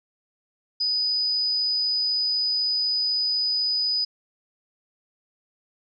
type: tone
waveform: sine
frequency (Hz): 4978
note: D#8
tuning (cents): 0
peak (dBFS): -21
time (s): 0.8-4.05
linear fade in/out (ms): 10
effects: none